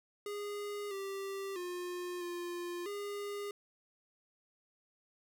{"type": "tone with pitch steps", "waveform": "square", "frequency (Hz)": [410.8, 391.6, 356.2, 350.1, 407.4], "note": ["G#4", "G4", "F4", "F4", "G#4"], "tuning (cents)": [-19, -2, 34, 4, -33], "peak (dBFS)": -39, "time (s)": [0.26, 3.51], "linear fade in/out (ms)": 2, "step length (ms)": 650, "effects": []}